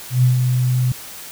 sine tone with ADSR envelope, 126 Hz, B2, 35 cents sharp, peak -9 dBFS, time 0.1-0.92 s, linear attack 130 ms, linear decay 130 ms, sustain -5 dB, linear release 3 ms, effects white hiss -35 dBFS RMS until 1.31 s

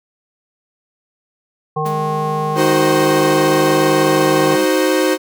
harmonic tone, 154 Hz, D#3, 17 cents flat, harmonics 1 / 3 / 5 / 7, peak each -22 / -22 / -22 / -22 dBFS, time 1.76-4.56 s, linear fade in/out 10 ms
sawtooth tone with pitch glide, 207.7 to 202.3 Hz, G#3 to G#3, 0 to -45 cents, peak -23 dBFS, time 1.85-4.65 s, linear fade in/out 5 ms, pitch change -45 cents, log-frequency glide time 2.06-4.15 s
white noise with exponential decay, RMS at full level -32 dBFS, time 1.86-2.02 s, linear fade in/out 1 ms, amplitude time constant 33 ms
45% pulse chord, C diminished, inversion first, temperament equal with one note detuned, 311.1 / 371.9 / 523.3 Hz, Eb4 / Gb4 / C5, 0 / +9 / 0 cents, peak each -17 dBFS, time 2.55-5.18 s, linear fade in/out 50 ms
effects none

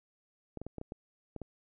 clicks, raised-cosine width 2 ms, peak -27 dBFS, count 8, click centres 0.573 / 0.616 / 0.666 / 0.783 / 0.814 / 0.921 / 1.363 / 1.417 s, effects none

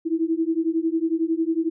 sine beating tone pair, 321.1 / 332.1 Hz, E4 / E4, -45 / +13 cents, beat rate 11 Hz, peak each -23 dBFS, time 0.05-1.7 s, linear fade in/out 20 ms, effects none

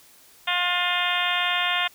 harmonic tone with a mistuned harmonic, 355.5 Hz, F4, 31 cents sharp, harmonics 2 / 3 / 4 / 5 / 6 / 7 / 8 / 9 / 10, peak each -30 / -30 / -30 / -30 / -30 / -30 / -30 / -30 / -30 dBFS, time 0.47-1.88 s, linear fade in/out 10 ms, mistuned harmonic 6, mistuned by -23 cents, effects white hiss -53 dBFS RMS until 1.94 s

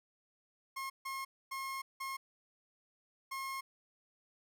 30% pulse tone bursts at uneven times, 1075 Hz, C6, 47 cents sharp, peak -36 dBFS, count 5, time 0.76-0.9 / 1.05-1.25 / 1.51-1.82 / 2-2.17 / 3.31-3.61 s, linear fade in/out 10 ms, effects none

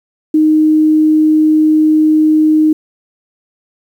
sine tone, 310 Hz, D#4, 6 cents flat, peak -6 dBFS, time 0.34-2.73 s, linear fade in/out 5 ms, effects 7-bit

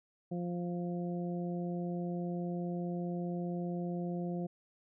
harmonic tone, 175.1 Hz, F3, 5 cents sharp, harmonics 1 / 2 / 3 / 4, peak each -35 / -41 / -45 / -47 dBFS, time 0.31-4.47 s, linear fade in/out 10 ms, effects none

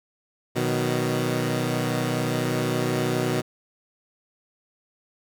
15% pulse chord, B major, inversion none, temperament equal, 123.47 / 155.56 / 185 Hz, B2 / D#3 / F#3, 0 / 0 / 0 cents, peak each -19 / -21 / -25 dBFS, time 0.55-3.42 s, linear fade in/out 20 ms, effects none

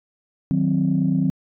sine chord, C diminished, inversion first, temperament equal, 155.56 / 185 / 261.6 Hz, Eb3 / Gb3 / C4, 0 / 0 / 0 cents, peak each -21 / -20 / -21 dBFS, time 0.51-1.3 s, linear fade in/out 0 ms, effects tanh soft clip ceiling -9 dBFS

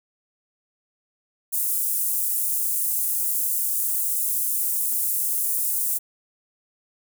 pink high-pass noise, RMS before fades -24 dBFS, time 1.52-5.99 s, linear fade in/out 20 ms, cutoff 9600 Hz, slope 24 dB/octave, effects none

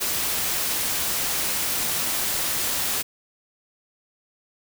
white noise, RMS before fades -25 dBFS, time 0-3.03 s, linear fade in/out 20 ms, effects none

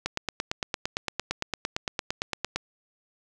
click train, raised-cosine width 0.2 ms, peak -10 dBFS, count 23, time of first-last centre 0.06-2.56 s, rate 8.8 Hz, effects none

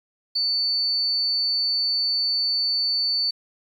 sine tone, 4500 Hz, C#8, 25 cents sharp, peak -20 dBFS, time 0.35-3.31 s, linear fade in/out 10 ms, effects 9-bit

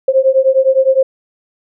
sine beating tone pair, 525 / 534.8 Hz, C5 / C5, +6 / +38 cents, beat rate 9.8 Hz, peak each -11 dBFS, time 0.08-1.03 s, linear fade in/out 5 ms, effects none

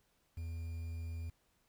triangle tone with quantisation, 82.8 Hz, E2, 8 cents sharp, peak -37 dBFS, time 0.37-1.3 s, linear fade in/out 5 ms, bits 10, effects pink hiss -75 dBFS RMS until 1.68 s

